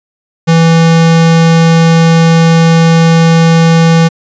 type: tone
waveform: square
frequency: 164.81 Hz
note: E3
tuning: in tune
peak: -4 dBFS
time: 0.47-4.09 s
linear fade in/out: 20 ms
effects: resampled to 16000 Hz